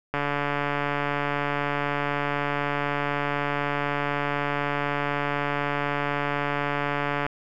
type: click train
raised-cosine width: 0.5 ms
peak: -11 dBFS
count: 1027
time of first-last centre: 0.14-7.265 s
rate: 144 Hz
effects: none